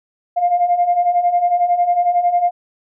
sine beating tone pair, 696 / 707 Hz, F5 / F5, -6 / +21 cents, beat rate 11 Hz, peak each -18 / -13 dBFS, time 0.36-2.51 s, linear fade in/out 20 ms, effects tanh soft clip ceiling -6 dBFS

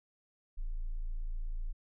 sine tone, 28.02 Hz, A0, 32 cents sharp, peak -32 dBFS, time 0.57-1.73 s, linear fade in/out 20 ms, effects tanh soft clip ceiling -29 dBFS

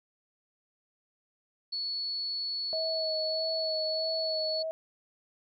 sine tone, 4409 Hz, C#8, 10 cents flat, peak -31 dBFS, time 1.72-4.63 s, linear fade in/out 10 ms
sine tone with vibrato, 637 Hz, D#5, 41 cents sharp, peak -31 dBFS, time 2.73-4.71 s, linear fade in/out 0 ms, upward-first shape sine, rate 1.6 Hz, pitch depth 23 cents each way
effects none

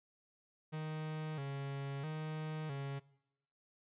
45% pulse tone with vibrato, 146.83 Hz, D3, in tune, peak -39 dBFS, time 0.72-3 s, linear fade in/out 20 ms, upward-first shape square, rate 0.76 Hz, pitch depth 100 cents each way, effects noise-tail reverb RT60 0.8 s tail -21 dB re dry + resampled to 8000 Hz

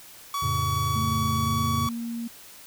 45% pulse tone, 1132 Hz, C#6, 36 cents sharp, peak -26 dBFS, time 0.34-1.89 s, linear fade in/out 2 ms
triangle chord, F augmented, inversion none, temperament equal, 87.31 / 110 / 138.59 Hz, F2 / A2 / C#3, 0 / 0 / 0 cents, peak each -28 dBFS, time 0.42-1.88 s, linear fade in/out 10 ms
sine tone with pitch glide, 223.5 to 233.1 Hz, A3 to A#3, +27 to 0 cents, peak -29 dBFS, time 0.95-2.28 s, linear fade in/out 10 ms, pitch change +73 cents, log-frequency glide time 1.31-1.81 s
effects white hiss -47 dBFS RMS until 2.66 s

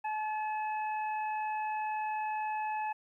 harmonic tone, 859 Hz, A5, 42 cents flat, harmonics 1 / 2 / 3, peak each -32 / -45 / -44 dBFS, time 0.04-2.93 s, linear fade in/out 10 ms, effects 12-bit

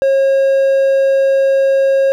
triangle tone, 542 Hz, C#5, 39 cents flat, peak -7 dBFS, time 0.02-2.12 s, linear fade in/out 0 ms, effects none

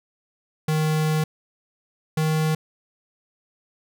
square tone pair in turn, 155.56 / 156.55 Hz, D#3 / D#3, 0 / +11 cents, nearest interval unison, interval 11 cents, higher second, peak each -20 dBFS, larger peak neither, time 0.68-1.24 / 2.17-2.55 s, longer first, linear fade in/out 5 ms, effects none

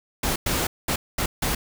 pink noise bursts at uneven times, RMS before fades -24 dBFS, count 5, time 0.23-0.36 / 0.46-0.67 / 0.88-0.96 / 1.18-1.26 / 1.42-1.55 s, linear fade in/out 5 ms, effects none

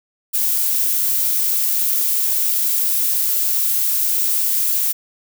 violet noise, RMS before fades -18 dBFS, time 0.33-4.93 s, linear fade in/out 20 ms, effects none

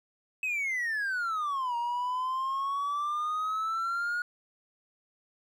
triangle exponential two-way sweep, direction down then up, 2589 to 940 to 1448 Hz, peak -26 dBFS, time 0.43-4.22 s, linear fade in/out 2 ms, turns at 1.76 s, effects tanh soft clip ceiling -22 dBFS

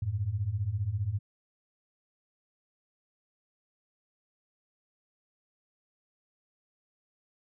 sine beating tone pair, 92.2 / 107.2 Hz, F#2 / A2, -6 / -45 cents, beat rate 15 Hz, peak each -33 / -30 dBFS, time 0.02-1.19 s, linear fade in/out 5 ms, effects none

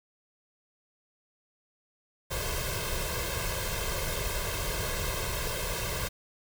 pink noise with comb filter, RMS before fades -32 dBFS, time 2.3-6.09 s, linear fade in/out 20 ms, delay 1.9 ms, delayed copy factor +0.85, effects none

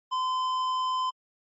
sine tone with tanh clipping, 1025 Hz, C6, 36 cents flat, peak -27 dBFS, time 0.11-1.11 s, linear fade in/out 20 ms, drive 11 dB, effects MP3 32 kbps

